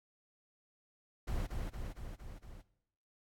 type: noise with echo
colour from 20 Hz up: brown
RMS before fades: -36 dBFS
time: 1.27-1.47 s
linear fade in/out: 10 ms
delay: 230 ms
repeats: 5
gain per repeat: -3 dB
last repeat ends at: 2.62 s
effects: noise-tail reverb RT60 0.8 s tail -18 dB re dry + AAC 64 kbps